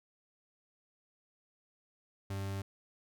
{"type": "tone", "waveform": "40% pulse", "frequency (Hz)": 98, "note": "G2", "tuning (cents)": 0, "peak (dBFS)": -35, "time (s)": [2.3, 2.62], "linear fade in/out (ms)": 5, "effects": []}